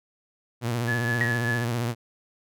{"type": "tone with vibrato", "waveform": "sawtooth", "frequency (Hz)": 118.6, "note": "A#2", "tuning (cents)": 30, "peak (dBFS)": -21, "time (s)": [0.61, 1.95], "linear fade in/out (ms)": 50, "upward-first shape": "sine", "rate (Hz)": 15, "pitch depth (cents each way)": 65}
{"type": "tone with tremolo", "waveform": "sine", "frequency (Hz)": 1712, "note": "A6", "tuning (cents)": -48, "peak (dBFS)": -24, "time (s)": [0.87, 1.65], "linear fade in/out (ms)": 20, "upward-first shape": "triangle", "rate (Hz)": 5.1, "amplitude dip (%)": 70}
{"type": "tone with exponential decay", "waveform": "sine", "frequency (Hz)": 1898, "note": "A#6", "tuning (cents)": 31, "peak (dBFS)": -18, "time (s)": [1.21, 1.39], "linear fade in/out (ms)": 0, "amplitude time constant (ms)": 38}
{"effects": []}